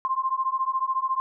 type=beating tone pair; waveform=sine; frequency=1046.5 / 1060.5 Hz; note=C6 / C6; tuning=0 / +23 cents; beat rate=14 Hz; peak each=-26 dBFS; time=0.05-1.2 s; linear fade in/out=0 ms; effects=none